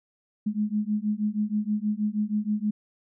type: beating tone pair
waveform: sine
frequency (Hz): 207.7 / 214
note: G#3 / A3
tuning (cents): 0 / -48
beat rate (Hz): 6.3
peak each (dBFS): -27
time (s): 0.46-2.71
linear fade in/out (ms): 10
effects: none